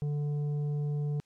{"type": "tone with tanh clipping", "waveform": "triangle", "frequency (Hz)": 146.83, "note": "D3", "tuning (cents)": 0, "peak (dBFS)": -30, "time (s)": [0.02, 1.2], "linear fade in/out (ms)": 0, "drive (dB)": 11, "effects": ["white hiss -73 dBFS RMS until 1.25 s", "low-pass 7000 Hz 12 dB/octave"]}